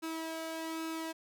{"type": "tone with flanger", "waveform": "sawtooth", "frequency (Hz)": 323.7, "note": "E4", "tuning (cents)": -31, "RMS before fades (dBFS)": -39, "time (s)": [0.02, 1.13], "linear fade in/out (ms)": 20, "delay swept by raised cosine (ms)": [0.76, 1.37], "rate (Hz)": 1.2, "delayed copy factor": 0.5, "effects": []}